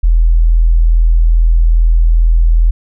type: tone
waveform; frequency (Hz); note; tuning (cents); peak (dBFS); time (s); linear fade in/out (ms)
sine; 41.2; E1; 0; -5; 0.03-2.71; 10
effects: none